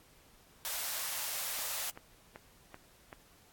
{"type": "high-pass noise", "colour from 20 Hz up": "white", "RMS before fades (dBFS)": -37, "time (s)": [0.65, 1.9], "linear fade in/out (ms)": 0, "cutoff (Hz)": 520, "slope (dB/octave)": 48}
{"type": "click train", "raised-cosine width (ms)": 0.5, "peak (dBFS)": -31, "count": 5, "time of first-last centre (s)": [1.59, 3.128], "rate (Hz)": 2.6}
{"effects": ["pink hiss -62 dBFS RMS until 3.52 s", "AAC 64 kbps"]}